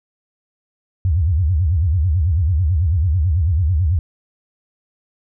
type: tone with vibrato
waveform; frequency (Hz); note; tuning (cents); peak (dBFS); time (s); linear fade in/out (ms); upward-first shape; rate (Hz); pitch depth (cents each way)
sine; 83.3; E2; +19; -13; 1.05-3.99; 0; sine; 9.1; 260
effects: none